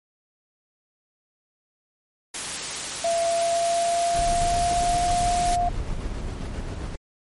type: noise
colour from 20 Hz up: white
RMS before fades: -30 dBFS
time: 2.34-5.56 s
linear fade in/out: 5 ms
type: tone with pitch glide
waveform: sine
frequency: 676 to 704.3 Hz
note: E5 to F5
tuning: +43 to +14 cents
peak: -20 dBFS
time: 3.04-5.69 s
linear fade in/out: 5 ms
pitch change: +71 cents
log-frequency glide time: 3.27-5.06 s
type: noise with tremolo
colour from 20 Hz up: brown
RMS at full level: -28 dBFS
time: 4.14-6.96 s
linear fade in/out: 10 ms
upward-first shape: square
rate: 7.5 Hz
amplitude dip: 25%
effects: MP3 48 kbps